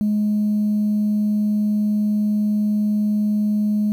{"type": "tone", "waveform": "sine", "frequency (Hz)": 210, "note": "G#3", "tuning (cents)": 19, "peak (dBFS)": -15, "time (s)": [0.01, 3.92], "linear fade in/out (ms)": 0, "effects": ["tanh soft clip ceiling -13 dBFS", "8-bit"]}